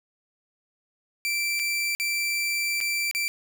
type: tone with dropouts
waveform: sawtooth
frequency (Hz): 2342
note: D7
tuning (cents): -5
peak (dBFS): -21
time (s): 1.25-3.28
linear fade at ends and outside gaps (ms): 0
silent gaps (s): 1.593-1.597 / 1.95-1.999 / 2.804-2.811 / 3.112-3.149
effects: none